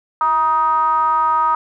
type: ring-modulated tone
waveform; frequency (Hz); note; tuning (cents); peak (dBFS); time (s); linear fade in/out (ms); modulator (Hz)
triangle; 150.6; D3; +44; -8; 0.21-1.55; 2; 1100
effects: none